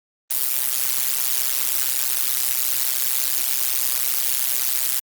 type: noise with amplitude modulation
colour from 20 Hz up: blue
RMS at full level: -17 dBFS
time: 0.3-5 s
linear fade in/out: 10 ms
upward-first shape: sine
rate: 129 Hz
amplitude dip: 95%
effects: Opus 24 kbps